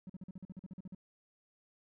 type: tone bursts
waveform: triangle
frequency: 185.6 Hz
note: F#3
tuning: 6 cents sharp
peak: -40 dBFS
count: 13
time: 0.07-0.948 s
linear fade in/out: 2 ms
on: 26 ms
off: 45 ms
effects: tanh soft clip ceiling -38 dBFS